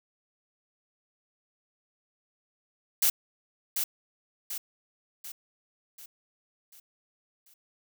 blue noise with echo, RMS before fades -23 dBFS, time 3.02-3.1 s, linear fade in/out 5 ms, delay 740 ms, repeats 6, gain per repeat -6 dB, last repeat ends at 7.54 s, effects none

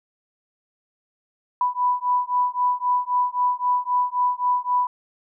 sine beating tone pair, 987.8 / 991.6 Hz, B5 / B5, 0 / +7 cents, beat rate 3.8 Hz, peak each -22 dBFS, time 1.61-4.87 s, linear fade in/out 2 ms, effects none

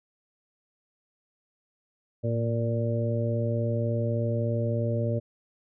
harmonic tone with a mistuned harmonic, 116.54 Hz, A#2, in tune, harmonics 1 / 2 / 3 / 4 / 5, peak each -26 / -33 / -37 / -34 / -32 dBFS, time 2.23-5.2 s, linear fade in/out 20 ms, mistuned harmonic 1, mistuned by -47 cents, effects none

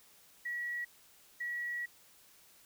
sine tone bursts at uneven times, 1925 Hz, B6, 45 cents flat, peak -35 dBFS, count 2, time 0.45-0.85 / 1.4-1.86 s, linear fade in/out 10 ms, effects white hiss -62 dBFS RMS until 2.65 s

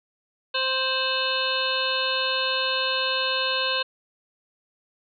harmonic tone with a mistuned harmonic, 523.3 Hz, C5, in tune, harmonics 1 / 2 / 3 / 5 / 6 / 7 / 8, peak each -30 / -30 / -30 / -30 / -30 / -30 / -30 dBFS, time 0.54-3.83 s, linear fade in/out 10 ms, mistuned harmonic 6, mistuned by -100 cents, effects none

